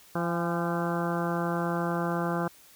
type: harmonic tone with a mistuned harmonic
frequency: 171.4 Hz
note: F3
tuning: 32 cents flat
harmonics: 1 / 2 / 3 / 4 / 5 / 6 / 7 / 8 / 9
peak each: -30 / -33 / -35 / -36 / -37 / -38 / -38 / -39 / -40 dBFS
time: 0.15-2.48 s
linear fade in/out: 5 ms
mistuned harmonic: 5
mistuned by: -49 cents
effects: white hiss -55 dBFS RMS until 2.75 s